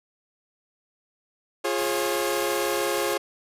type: chord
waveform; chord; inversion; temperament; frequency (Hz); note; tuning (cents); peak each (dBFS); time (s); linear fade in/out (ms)
sawtooth; Db major; first; equal with one note detuned; 349.2 / 415.3 / 542; F4 / Ab4 / Db5; 0 / 0 / -39; -25 / -24 / -24; 1.64-3.18; 10
type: noise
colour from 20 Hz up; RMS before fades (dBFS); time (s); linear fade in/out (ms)
white; -35; 1.78-3.14; 5
effects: resampled to 32000 Hz